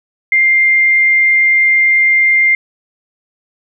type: tone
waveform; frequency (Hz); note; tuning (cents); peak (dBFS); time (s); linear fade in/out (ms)
sine; 2103; C7; +8; -7; 0.32-2.55; 2
effects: none